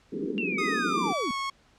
white band-pass noise, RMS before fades -31 dBFS, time 0.12-1.13 s, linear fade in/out 10 ms, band 170 to 450 Hz, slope 96 dB/octave
sine linear sweep, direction down, 2794 to 209.3 Hz, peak -29 dBFS, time 0.38-1.31 s, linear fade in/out 0 ms
sawtooth tone with pitch glide, 1244.5 to 1096 Hz, D#6 to C#6, 0 to -20 cents, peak -25 dBFS, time 0.58-1.5 s, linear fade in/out 5 ms, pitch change -220 cents, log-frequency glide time 0.79-1.37 s
effects pink hiss -61 dBFS RMS until 1.78 s + low-pass 6000 Hz 12 dB/octave

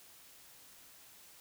silence, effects white hiss -58 dBFS RMS until 1.4 s

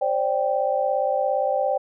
sine chord, C suspended second, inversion none, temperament equal with one note detuned, 529.9 / 587.3 / 784 Hz, C5 / D5 / G5, +22 / 0 / 0 cents, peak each -24 dBFS, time 0.01-1.78 s, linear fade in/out 10 ms, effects none

